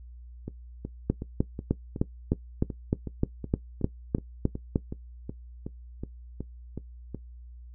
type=two click trains; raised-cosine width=3 ms; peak=-21 / -10 dBFS; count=19 / 13; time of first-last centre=0.48-7.147 / 1.1-4.759 s; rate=2.7 / 3.28 Hz; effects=noise-tail reverb RT60 0.1 s tail -17 dB re dry + added 60 Hz sine -43 dBFS peak until 7.74 s